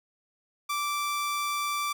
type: tone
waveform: sawtooth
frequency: 1169 Hz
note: D6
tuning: 8 cents flat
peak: -24 dBFS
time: 0.69-1.93 s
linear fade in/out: 10 ms
effects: none